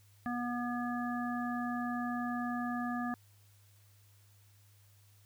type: harmonic tone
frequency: 242.4 Hz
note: B3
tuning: 32 cents flat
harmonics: 1 / 3 / 5 / 7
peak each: -35 / -40 / -42 / -43 dBFS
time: 0.26-3.14 s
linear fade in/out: 0 ms
effects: added 101 Hz sine -61 dBFS peak until 5.25 s + white hiss -68 dBFS RMS until 5.25 s